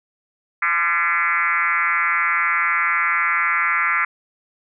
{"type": "tone with frequency modulation", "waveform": "sine", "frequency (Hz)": 1700, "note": "G#6", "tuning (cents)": 40, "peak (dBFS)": -16, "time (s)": [0.62, 4.05], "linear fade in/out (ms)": 5, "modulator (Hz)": 168, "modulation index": 3.3, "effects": []}